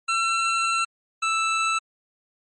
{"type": "tone pair in turn", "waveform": "25% pulse", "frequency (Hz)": [1347, 1320.8], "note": ["E6", "E6"], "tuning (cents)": [37, 3], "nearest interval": "unison", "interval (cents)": 34, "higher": "first", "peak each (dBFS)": -17, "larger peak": "neither", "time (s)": [[0.08, 0.85], [1.22, 1.79]], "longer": "first", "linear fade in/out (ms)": 10, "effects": ["MP3 32 kbps"]}